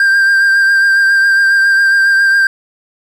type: tone with vibrato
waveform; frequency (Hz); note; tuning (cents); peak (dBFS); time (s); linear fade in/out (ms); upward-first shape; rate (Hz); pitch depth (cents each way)
triangle; 1587; G6; +21; -5; 0-2.47; 2; triangle; 7.3; 27
effects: none